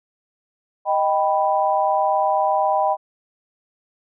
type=chord; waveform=sine; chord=Eb augmented; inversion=none; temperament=equal; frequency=622.3 / 784 / 987.8 Hz; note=Eb5 / G5 / B5; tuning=0 / 0 / 0 cents; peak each=-21 / -19 / -22 dBFS; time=0.85-2.97 s; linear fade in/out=50 ms; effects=none